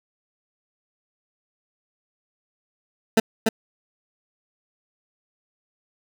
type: tone with echo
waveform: 20% pulse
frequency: 222.2 Hz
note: A3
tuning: 17 cents sharp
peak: -8 dBFS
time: 3.17-3.2 s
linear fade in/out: 5 ms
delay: 290 ms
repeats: 1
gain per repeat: -4 dB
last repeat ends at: 3.49 s
effects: none